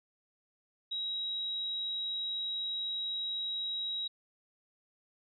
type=tone; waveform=sine; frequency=3838 Hz; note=A#7; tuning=50 cents sharp; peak=-33 dBFS; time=0.91-4.08 s; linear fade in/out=10 ms; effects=none